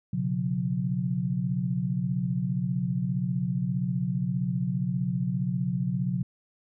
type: chord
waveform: sine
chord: B suspended second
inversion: none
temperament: equal with one note detuned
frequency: 123.47 / 138.59 / 180.35 Hz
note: B2 / C#3 / F#3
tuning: 0 / 0 / -44 cents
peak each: -31 / -30 / -28 dBFS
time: 0.13-6.23 s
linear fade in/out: 5 ms
effects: none